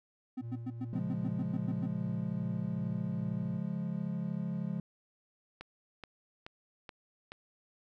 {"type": "tone bursts", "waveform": "triangle", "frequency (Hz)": 255.9, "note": "C4", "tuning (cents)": -38, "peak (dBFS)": -32, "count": 11, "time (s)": [0.37, 1.865], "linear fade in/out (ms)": 10, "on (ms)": 45, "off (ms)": 100}
{"type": "tone with tremolo", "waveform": "triangle", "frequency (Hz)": 116.54, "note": "A#2", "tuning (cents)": 0, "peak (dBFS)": -36, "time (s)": [0.4, 3.61], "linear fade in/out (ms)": 50, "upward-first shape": "sine", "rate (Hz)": 2.5, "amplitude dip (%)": 30}
{"type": "chord", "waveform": "triangle", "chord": "Db major", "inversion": "none", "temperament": "equal", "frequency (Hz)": [138.59, 174.61, 207.7], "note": ["Db3", "F3", "Ab3"], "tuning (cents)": [0, 0, 0], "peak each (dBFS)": [-38, -34, -36], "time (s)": [0.93, 4.8], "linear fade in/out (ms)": 2}
{"type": "click train", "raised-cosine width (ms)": 0.3, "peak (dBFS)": -28, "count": 5, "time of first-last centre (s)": [5.61, 7.319], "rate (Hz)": 2.34}
{"effects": []}